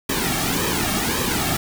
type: noise with flanger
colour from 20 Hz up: pink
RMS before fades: -22 dBFS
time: 0.09-1.57 s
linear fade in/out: 5 ms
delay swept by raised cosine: 1.4 to 2.04 ms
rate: 1.8 Hz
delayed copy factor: -0.7
effects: none